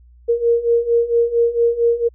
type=beating tone pair; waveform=sine; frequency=466.2 / 470.6 Hz; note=A#4 / A#4; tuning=0 / +16 cents; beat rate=4.4 Hz; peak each=-18 / -15 dBFS; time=0.28-2.09 s; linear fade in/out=20 ms; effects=added 60 Hz sine -44 dBFS peak until 2.14 s